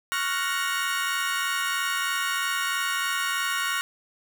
30% pulse chord, Gb major seventh, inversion second, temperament equal, 1108.7 / 1396.9 / 1480 / 1864.7 Hz, Db6 / F6 / Gb6 / Bb6, 0 / 0 / 0 / 0 cents, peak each -28 dBFS, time 0.12-3.81 s, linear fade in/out 0 ms, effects none

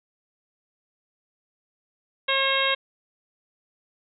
harmonic tone, 540 Hz, C#5, 45 cents flat, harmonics 1 / 2 / 3 / 4 / 5 / 6 / 7, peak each -28 / -28 / -28 / -28 / -28 / -28 / -28 dBFS, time 2.28-2.75 s, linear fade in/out 10 ms, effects none

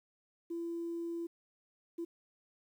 sine tone bursts at uneven times, 337.5 Hz, E4, 41 cents sharp, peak -35 dBFS, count 2, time 0.5-1.27 / 1.98-2.05 s, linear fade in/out 10 ms, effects tanh soft clip ceiling -32 dBFS + 11-bit

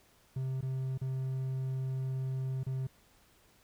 triangle tone with dropouts, 131.5 Hz, C3, 9 cents sharp, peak -30 dBFS, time 0.36-2.87 s, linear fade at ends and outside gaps 5 ms, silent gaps 0.61-0.626 / 0.977-1.014 / 2.634-2.665 s, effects pink hiss -65 dBFS RMS until 3.63 s

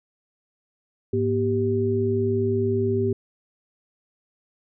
sine tone cluster, 104.8 / 241.1 / 389.9 Hz, G#2 / B3 / G4, +16 / -41 / -9 cents, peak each -25 / -27 / -22 dBFS, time 1.13-3.13 s, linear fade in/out 5 ms, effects none

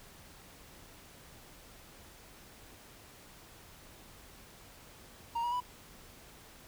triangle tone with pitch steps, 932.3 / 959.6 / 987.7 Hz, A#5 / A#5 / B5, 0 / +50 / 0 cents, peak -29 dBFS, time 5.35-5.605 s, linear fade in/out 10 ms, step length 85 ms, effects pink hiss -55 dBFS RMS until 6.67 s

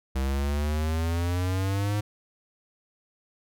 square exponential sweep, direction up, 65.41 to 105.3 Hz, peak -25 dBFS, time 0.15-2.01 s, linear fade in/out 10 ms, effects none

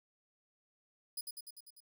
10% pulse tone with echo, 4978 Hz, D#8, in tune, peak -31 dBFS, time 1.17-1.21 s, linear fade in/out 5 ms, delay 99 ms, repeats 6, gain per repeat -3 dB, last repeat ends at 1.804 s, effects none

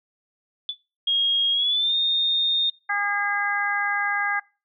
sine tone with exponential decay, 3470 Hz, A7, 25 cents flat, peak -21 dBFS, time 0.69-0.79 s, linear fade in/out 1 ms, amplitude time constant 21 ms
sine tone with pitch glide, 3265 to 3665 Hz, G#7 to A#7, -30 to -30 cents, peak -19 dBFS, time 1.07-2.7 s, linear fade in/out 5 ms, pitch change +200 cents, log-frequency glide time 1.52-1.95 s
harmonic tone, 406.8 Hz, G#4, 36 cents flat, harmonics 2 / 3 / 4 / 5, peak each -28 / -30 / -24 / -28 dBFS, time 2.89-4.4 s, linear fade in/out 10 ms
effects noise-tail reverb RT60 0.3 s tail -22 dB re dry

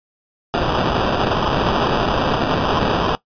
violet noise with sample-and-hold, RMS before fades -18 dBFS, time 0.54-3.15 s, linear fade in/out 0 ms, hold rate 2100 Hz, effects noise-tail reverb RT60 0.1 s tail -18 dB re dry + resampled to 11025 Hz

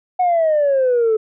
sine exponential sweep, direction down, 740 to 430 Hz, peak -11 dBFS, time 0.19-1.17 s, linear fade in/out 10 ms, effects tanh soft clip ceiling -10 dBFS

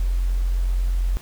sine tone, 44.31 Hz, F1, 26 cents sharp, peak -18 dBFS, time 0-1.17 s, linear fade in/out 0 ms, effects pink hiss -45 dBFS RMS until 1.21 s

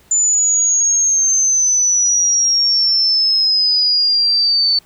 sine exponential sweep, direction down, 7070 to 4494 Hz, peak -11 dBFS, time 0.11-4.79 s, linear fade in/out 5 ms, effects pink hiss -51 dBFS RMS until 4.85 s

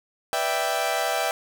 sawtooth chord, E minor seventh, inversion second, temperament equal, 493.9 / 587.3 / 659.3 / 784 Hz, B4 / D5 / E5 / G5, 0 / 0 / 0 / 0 cents, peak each -29 / -27 / -23 / -23 dBFS, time 0.33-1.31 s, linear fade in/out 0 ms, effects none

